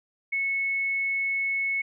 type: tone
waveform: sine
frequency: 2200 Hz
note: C#7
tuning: 14 cents flat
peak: -24 dBFS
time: 0.32-1.82 s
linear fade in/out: 10 ms
effects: none